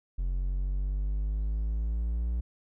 triangle exponential sweep, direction up, 43.99 to 59.4 Hz, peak -25 dBFS, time 0.18-2.41 s, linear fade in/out 10 ms, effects none

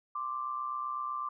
sine tone pair together, 1046.8 / 1174.7 Hz, C6 / D6, 0 / 0 cents, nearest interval major second, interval 200 cents, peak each -39 / -34 dBFS, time 0.15-1.29 s, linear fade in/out 5 ms, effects none

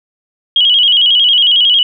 sine tone with vibrato, 3099 Hz, G7, 21 cents flat, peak -6 dBFS, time 0.56-1.83 s, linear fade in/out 2 ms, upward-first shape square, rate 11 Hz, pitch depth 80 cents each way, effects none

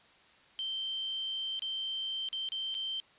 sine tone with dropouts, 3124 Hz, G7, 7 cents flat, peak -33 dBFS, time 0.59-3 s, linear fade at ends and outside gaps 0 ms, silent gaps 1.593-1.621 / 2.287-2.329 / 2.488-2.52 / 2.743-2.75 s, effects white hiss -61 dBFS RMS until 3.18 s + resampled to 8000 Hz

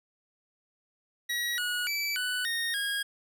25% pulse tone with pitch steps, 1913 / 1456 / 2313 / 1489 / 1853 / 1636 Hz, A#6 / F#6 / D7 / F#6 / A#6 / G#6, +44 / -28 / -27 / +11 / -11 / -26 cents, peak -25 dBFS, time 1.29-3.03 s, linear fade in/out 10 ms, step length 290 ms, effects none

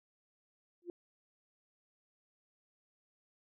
sine tone with exponential growth, 349.2 Hz, F4, in tune, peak -35 dBFS, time 0.82-0.9 s, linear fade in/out 1 ms, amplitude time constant 16 ms, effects none

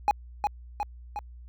triangle tone with echo, 830.6 Hz, G#5, in tune, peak -16 dBFS, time 0.08-0.11 s, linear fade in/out 0 ms, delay 360 ms, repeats 3, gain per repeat -4 dB, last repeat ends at 1.19 s, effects added 60 Hz sine -43 dBFS peak until 1.48 s

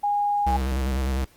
sine tone, 820 Hz, G#5, 22 cents flat, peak -20 dBFS, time 0.03-0.57 s, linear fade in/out 10 ms
square tone with vibrato, 65.8 Hz, C2, 10 cents sharp, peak -23 dBFS, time 0.46-1.25 s, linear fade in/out 10 ms, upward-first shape square, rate 9.9 Hz, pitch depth 48 cents each way
effects pink hiss -56 dBFS RMS until 1.36 s + Opus 24 kbps

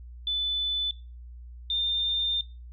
sine tone pair in turn, 3500 / 3609 Hz, A7 / A7, -10 / +43 cents, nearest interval minor second, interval 53 cents, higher second, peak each -25 dBFS, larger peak neither, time 0.27-0.91 / 1.7-2.41 s, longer second, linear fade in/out 2 ms, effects noise-tail reverb RT60 0.3 s tail -18 dB re dry + added 60 Hz sine -41 dBFS peak until 2.72 s

